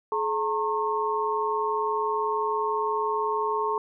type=tone cluster; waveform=sine; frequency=426 / 911 / 1080 Hz; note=G#4 / A#5 / C#6; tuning=+44 / -40 / -45 cents; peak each=-28 dBFS; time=0.12-3.78 s; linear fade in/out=2 ms; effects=none